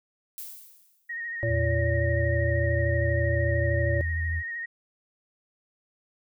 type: noise with exponential decay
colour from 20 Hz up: violet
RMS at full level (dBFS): -36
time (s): 0.38-1.17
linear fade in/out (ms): 0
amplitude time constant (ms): 170
type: tone with vibrato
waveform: sine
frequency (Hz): 1864.7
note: A#6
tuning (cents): 0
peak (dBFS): -31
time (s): 1.09-4.66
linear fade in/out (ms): 10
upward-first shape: sine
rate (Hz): 13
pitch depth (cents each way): 30
type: harmonic tone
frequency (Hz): 114.2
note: A#2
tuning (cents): -35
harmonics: 1 / 3 / 5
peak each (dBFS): -26 / -34 / -28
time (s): 1.43-4.01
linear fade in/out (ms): 0
type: tone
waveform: sine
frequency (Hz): 82.41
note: E2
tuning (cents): 0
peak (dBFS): -26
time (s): 1.47-4.43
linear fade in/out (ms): 50
effects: none